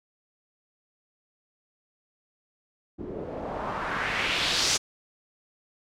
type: noise with low-pass filter sweep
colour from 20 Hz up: white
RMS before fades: -29 dBFS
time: 2.98-4.78 s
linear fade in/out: 20 ms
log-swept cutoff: 290 to 6400 Hz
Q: 2
effects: none